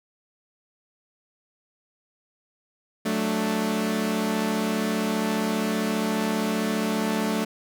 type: chord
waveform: sawtooth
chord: D major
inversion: first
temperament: equal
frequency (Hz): 185 / 220 / 293.7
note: F#3 / A3 / D4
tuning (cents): 0 / 0 / 0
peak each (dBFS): -26 / -21 / -27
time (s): 3.05-7.45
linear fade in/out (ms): 10
effects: none